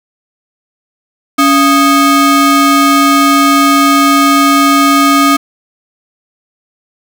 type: ring-modulated tone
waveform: square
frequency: 481.8 Hz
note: B4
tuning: 43 cents flat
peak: -3 dBFS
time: 1.38-5.37 s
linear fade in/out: 10 ms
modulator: 762 Hz
effects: none